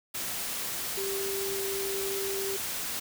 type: tone in noise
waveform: sine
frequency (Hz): 392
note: G4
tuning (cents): 0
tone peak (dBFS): -32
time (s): 0.97-2.57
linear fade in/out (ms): 10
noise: white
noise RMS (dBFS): -34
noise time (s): 0.14-3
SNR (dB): -1
effects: none